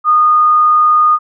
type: tone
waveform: sine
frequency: 1228 Hz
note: D#6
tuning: 23 cents flat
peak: -6 dBFS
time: 0.04-1.19 s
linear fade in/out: 50 ms
effects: none